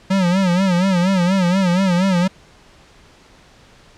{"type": "tone with vibrato", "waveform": "square", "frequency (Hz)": 184.1, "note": "F#3", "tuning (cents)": -8, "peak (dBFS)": -14, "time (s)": [0.1, 2.28], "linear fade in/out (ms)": 10, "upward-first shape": "sine", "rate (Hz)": 4.2, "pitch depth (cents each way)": 110, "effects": ["pink hiss -48 dBFS RMS until 3.97 s", "low-pass 6000 Hz 12 dB/octave"]}